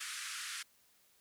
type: band-pass noise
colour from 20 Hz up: pink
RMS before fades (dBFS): -43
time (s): 0-0.63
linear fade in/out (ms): 10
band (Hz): 1300 to 11000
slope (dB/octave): 48
effects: white hiss -69 dBFS RMS until 1.2 s